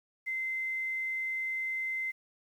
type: tone with quantisation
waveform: sine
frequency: 2070 Hz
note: C7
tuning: 19 cents flat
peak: -31 dBFS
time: 0.26-2.12 s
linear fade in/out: 20 ms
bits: 10
effects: none